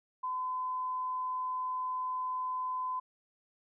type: tone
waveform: sine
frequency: 1017 Hz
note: C6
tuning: 50 cents flat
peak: -32 dBFS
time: 0.23-3 s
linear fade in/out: 10 ms
effects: none